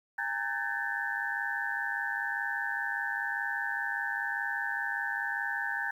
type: tone cluster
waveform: sine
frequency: 811 / 912 / 1526 / 1668 / 1773 Hz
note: G#5 / A#5 / G6 / G#6 / A6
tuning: -41 / -38 / -47 / +7 / +13 cents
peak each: -40 / -40 / -35 / -37 / -35 dBFS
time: 0.18-5.91 s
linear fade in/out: 5 ms
effects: 10-bit